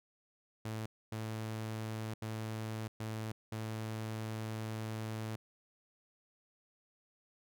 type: tone bursts at uneven times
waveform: sawtooth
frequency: 110 Hz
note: A2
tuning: in tune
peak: -34 dBFS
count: 5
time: 0.65-0.86 / 1.12-2.14 / 2.22-2.88 / 3-3.32 / 3.52-5.36 s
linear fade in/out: 5 ms
effects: none